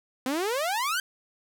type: exponential sweep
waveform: sawtooth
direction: up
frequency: 248.6 to 1593 Hz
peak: -22 dBFS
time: 0.26-1 s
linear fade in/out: 2 ms
effects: none